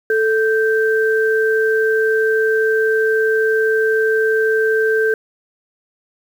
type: tone pair together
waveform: sine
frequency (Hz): 440 / 1563.8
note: A4 / G6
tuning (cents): 0 / -5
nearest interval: octave + minor seventh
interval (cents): 2195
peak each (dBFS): -14 / -18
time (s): 0.1-5.14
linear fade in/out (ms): 2
effects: 7-bit